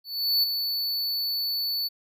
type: tone with ADSR envelope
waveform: square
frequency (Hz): 4470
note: C#8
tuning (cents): +14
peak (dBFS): -19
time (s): 0.04-1.89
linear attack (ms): 390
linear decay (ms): 14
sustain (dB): -7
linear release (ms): 24
effects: none